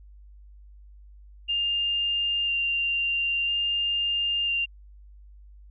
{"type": "tone with vibrato", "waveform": "sine", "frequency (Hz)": 2794, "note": "F7", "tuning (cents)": 0, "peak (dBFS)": -23, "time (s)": [1.48, 4.66], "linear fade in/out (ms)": 20, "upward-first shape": "square", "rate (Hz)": 0.5, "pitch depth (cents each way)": 8, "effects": ["added 50 Hz sine -46 dBFS peak until 5.7 s"]}